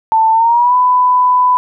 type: tone with pitch glide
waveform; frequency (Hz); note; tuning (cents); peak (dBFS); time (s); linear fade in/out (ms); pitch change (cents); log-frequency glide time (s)
sine; 889 to 997.9; A5 to B5; +18 to +18; -7; 0.12-1.57; 0; +200; 0.32-0.75
effects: none